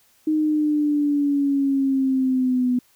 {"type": "linear sweep", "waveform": "sine", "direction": "down", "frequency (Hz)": [311.1, 246.9], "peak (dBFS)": -17, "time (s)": [0.27, 2.79], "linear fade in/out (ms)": 5, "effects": ["white hiss -59 dBFS RMS until 2.95 s"]}